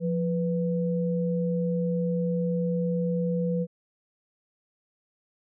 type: tone pair together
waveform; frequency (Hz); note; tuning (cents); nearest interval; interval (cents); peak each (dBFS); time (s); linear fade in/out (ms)
sine; 174.32 / 493.9; F3 / B4; -3 / 0; octave + tritone; 1803; -25 / -29; 0-3.67; 50
effects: none